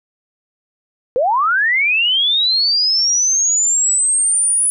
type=linear sweep; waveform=sine; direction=up; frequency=466.2 to 9960 Hz; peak=-12 dBFS; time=1.16-4.7 s; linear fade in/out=0 ms; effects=none